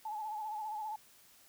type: tone with vibrato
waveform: sine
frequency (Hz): 857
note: A5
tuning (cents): -46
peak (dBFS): -37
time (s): 0.05-0.96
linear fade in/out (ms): 5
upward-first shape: sine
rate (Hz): 15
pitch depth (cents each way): 55
effects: white hiss -62 dBFS RMS until 1.48 s